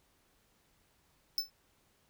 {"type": "tone with exponential decay", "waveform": "square", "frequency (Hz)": 5274, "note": "E8", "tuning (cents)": 0, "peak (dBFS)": -26, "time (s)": [1.38, 1.5], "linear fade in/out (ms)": 1, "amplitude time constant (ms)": 26, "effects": ["pink hiss -71 dBFS RMS until 2.09 s"]}